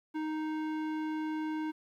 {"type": "tone", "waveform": "square", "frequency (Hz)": 311.1, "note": "D#4", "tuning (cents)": 0, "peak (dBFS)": -33, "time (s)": [0.14, 1.72], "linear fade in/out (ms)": 20, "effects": ["low-pass 2000 Hz 12 dB/octave", "11-bit"]}